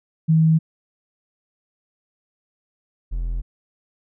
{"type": "tone pair in turn", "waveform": ["sine", "triangle"], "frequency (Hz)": [160, 42.38], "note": ["D#3", "E1"], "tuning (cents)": [49, 49], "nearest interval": "octave + major seventh", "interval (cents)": 2300, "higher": "first", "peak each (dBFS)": [-12, -20], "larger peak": "first", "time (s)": [[0.28, 0.59], [3.11, 3.42]], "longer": "neither", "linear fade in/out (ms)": 20, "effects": []}